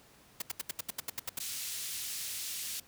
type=noise bursts; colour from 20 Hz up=white; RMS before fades=-35 dBFS; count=11; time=0.4-1.39 s; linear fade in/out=5 ms; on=20 ms; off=77 ms
type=band-pass noise; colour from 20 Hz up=white; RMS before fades=-39 dBFS; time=1.4-2.8 s; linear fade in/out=5 ms; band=2700 to 13000 Hz; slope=12 dB/octave
effects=pink hiss -60 dBFS RMS until 2.87 s + high-pass 60 Hz 12 dB/octave